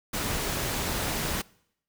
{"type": "noise with amplitude modulation", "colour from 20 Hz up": "pink", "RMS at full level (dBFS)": -28, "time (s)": [0.13, 1.42], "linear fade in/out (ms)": 10, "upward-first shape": "sine", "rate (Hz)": 239, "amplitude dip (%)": 40, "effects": ["noise-tail reverb RT60 0.7 s tail -23 dB re dry"]}